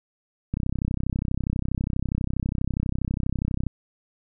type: click train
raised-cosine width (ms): 5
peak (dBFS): -13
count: 102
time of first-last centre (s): 0.54-3.667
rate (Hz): 32.3
effects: none